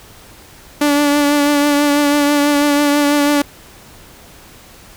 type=tone with vibrato; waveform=sawtooth; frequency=290 Hz; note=D4; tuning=22 cents flat; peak=-7 dBFS; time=0.81-3.42 s; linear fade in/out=5 ms; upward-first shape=triangle; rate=6.1 Hz; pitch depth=30 cents each way; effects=pink hiss -41 dBFS RMS until 4.96 s